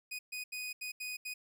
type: tone bursts at uneven times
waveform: sawtooth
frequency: 2489 Hz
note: D#7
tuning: in tune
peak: -35 dBFS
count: 6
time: 0.11-0.19 / 0.32-0.44 / 0.52-0.73 / 0.81-0.92 / 1-1.17 / 1.25-1.34 s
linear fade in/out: 10 ms
effects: none